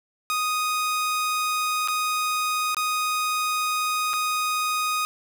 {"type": "tone with dropouts", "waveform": "sawtooth", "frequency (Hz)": 1244.5, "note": "D#6", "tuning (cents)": 0, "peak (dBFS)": -19, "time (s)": [0.3, 5.05], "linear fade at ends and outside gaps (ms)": 0, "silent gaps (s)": [[1.876, 1.884], [2.746, 2.768], [4.133, 4.137]], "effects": []}